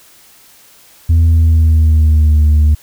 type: tone with pitch glide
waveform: sine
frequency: 82.41 to 75.57 Hz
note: E2 to D#2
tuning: 0 to -50 cents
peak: -3 dBFS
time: 1.09-2.75 s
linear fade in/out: 10 ms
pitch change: -150 cents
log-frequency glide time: 1.25-2.44 s
effects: tanh soft clip ceiling -5 dBFS + white hiss -44 dBFS RMS until 2.82 s